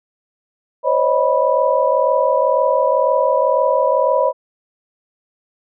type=tone cluster; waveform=sine; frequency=517 / 559 / 625 / 983 Hz; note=C5 / C#5 / D#5 / B5; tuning=-21 / +14 / +8 / -8 cents; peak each=-18 dBFS; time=0.83-4.33 s; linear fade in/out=50 ms; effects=none